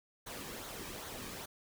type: noise with flanger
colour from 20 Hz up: pink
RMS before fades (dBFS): -45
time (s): 0.26-1.46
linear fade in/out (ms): 10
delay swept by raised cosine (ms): 0.38 to 1.48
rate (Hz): 2.5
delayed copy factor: -0.5
effects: none